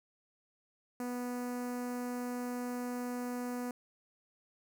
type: tone with notch filter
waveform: sawtooth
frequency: 245.8 Hz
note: B3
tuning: 8 cents flat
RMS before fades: -38 dBFS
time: 1-3.71 s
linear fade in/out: 2 ms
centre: 3400 Hz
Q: 0.62
effects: none